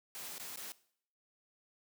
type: noise with dropouts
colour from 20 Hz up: white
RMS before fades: -45 dBFS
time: 0.15-0.72 s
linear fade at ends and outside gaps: 0 ms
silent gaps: 0.381-0.398 / 0.559-0.573 s
effects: noise-tail reverb RT60 0.6 s tail -19 dB re dry + high-pass 150 Hz 12 dB/octave